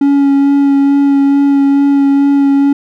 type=tone with vibrato; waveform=triangle; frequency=279.5 Hz; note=C#4; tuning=14 cents sharp; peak=-4 dBFS; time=0.01-2.73 s; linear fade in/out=5 ms; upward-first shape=sine; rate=2.3 Hz; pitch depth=13 cents each way; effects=none